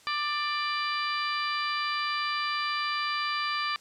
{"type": "harmonic tone with a mistuned harmonic", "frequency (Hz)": 591, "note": "D5", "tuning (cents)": 11, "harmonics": [2, 3, 4, 5, 6, 7, 8], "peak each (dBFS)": [-30, -35, -35, -39, -41, -41, -37], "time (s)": [0.07, 3.76], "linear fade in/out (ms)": 0, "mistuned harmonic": 7, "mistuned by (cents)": -57, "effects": ["white hiss -56 dBFS RMS until 3.8 s", "low-pass 8000 Hz 12 dB/octave"]}